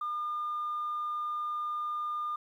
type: tone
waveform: sine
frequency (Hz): 1209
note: D6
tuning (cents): +50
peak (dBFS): -30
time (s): 0.01-2.36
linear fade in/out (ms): 5
effects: tanh soft clip ceiling -28 dBFS + 11-bit